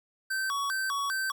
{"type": "tone with vibrato", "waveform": "square", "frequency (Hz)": 1318.5, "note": "E6", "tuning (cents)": 0, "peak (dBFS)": -29, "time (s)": [0.3, 1.32], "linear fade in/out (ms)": 10, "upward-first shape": "square", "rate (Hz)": 2.5, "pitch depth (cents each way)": 280, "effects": ["11-bit"]}